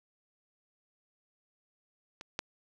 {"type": "clicks", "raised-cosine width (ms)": 0.2, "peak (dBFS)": [-26, -15], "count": 2, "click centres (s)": [2.211, 2.391], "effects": []}